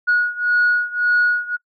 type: beating tone pair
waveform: sine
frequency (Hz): 1453 / 1454.8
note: F#6 / F#6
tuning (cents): -32 / -30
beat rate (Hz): 1.8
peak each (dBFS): -16 / -18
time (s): 0.07-1.57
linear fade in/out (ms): 20
effects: noise-tail reverb RT60 0.1 s tail -25 dB re dry + tanh soft clip ceiling -9 dBFS